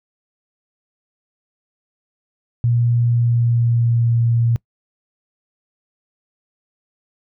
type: tone with pitch glide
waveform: sine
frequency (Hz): 119 to 117.02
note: A#2 to A#2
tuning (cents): +36 to +7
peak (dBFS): -13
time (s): 2.64-4.56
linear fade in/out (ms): 0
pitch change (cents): -29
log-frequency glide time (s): 3.06-4.14
effects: noise-tail reverb RT60 0.1 s tail -24 dB re dry